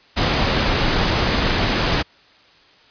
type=noise; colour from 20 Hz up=pink; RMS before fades=-18 dBFS; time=0.16-2.03 s; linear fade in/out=20 ms; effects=white hiss -51 dBFS RMS until 2.9 s + resampled to 11025 Hz